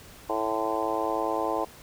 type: harmonic tone with a mistuned harmonic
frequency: 110 Hz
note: A2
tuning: in tune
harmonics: 3 / 4 / 5 / 6 / 7 / 8 / 9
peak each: -33 / -33 / -33 / -33 / -33 / -33 / -33 dBFS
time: 0.29-1.65 s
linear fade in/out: 10 ms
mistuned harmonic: 9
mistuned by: +64 cents
effects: pink hiss -49 dBFS RMS until 1.82 s